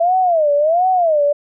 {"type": "tone with vibrato", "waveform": "sine", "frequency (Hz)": 657, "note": "E5", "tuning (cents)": -6, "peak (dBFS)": -11, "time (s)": [0, 1.33], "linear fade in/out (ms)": 10, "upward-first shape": "sine", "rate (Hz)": 1.4, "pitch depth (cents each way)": 230, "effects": []}